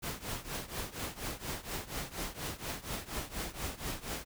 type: noise with tremolo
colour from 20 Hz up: pink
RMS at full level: -36 dBFS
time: 0.02-4.25 s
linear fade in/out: 20 ms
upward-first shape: triangle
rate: 4.2 Hz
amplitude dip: 90%
effects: none